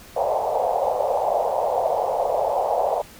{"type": "band-pass noise", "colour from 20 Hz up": "pink", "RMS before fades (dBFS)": -22, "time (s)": [0.16, 3.02], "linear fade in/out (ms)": 10, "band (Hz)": [510, 860], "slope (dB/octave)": 48, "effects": ["pink hiss -45 dBFS RMS until 3.19 s"]}